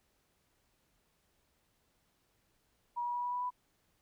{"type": "tone with pitch steps", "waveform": "sine", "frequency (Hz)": [960, 966.1, 972.3, 978.5, 984.7, 991], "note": ["B5", "B5", "B5", "B5", "B5", "B5"], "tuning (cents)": [-49, -38, -27, -16, -5, 6], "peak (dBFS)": -33, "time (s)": [2.96, 3.506], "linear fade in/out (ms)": 20, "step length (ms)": 91, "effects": ["pink hiss -75 dBFS RMS until 4.01 s"]}